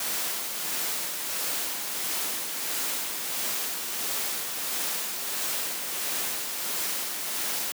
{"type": "noise with tremolo", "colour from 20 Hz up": "white", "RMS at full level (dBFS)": -29, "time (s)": [0, 7.72], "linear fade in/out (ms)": 2, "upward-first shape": "sine", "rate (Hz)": 1.5, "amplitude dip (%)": 35, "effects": ["high-pass 200 Hz 12 dB/octave"]}